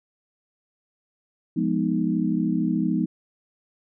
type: chord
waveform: sine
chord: F half-diminished seventh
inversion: none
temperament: equal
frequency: 174.61 / 207.7 / 246.9 / 311.1 Hz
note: F3 / Ab3 / Cb4 / Eb4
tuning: 0 / 0 / 0 / 0 cents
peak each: -26 dBFS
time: 1.56-3.06 s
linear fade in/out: 10 ms
effects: none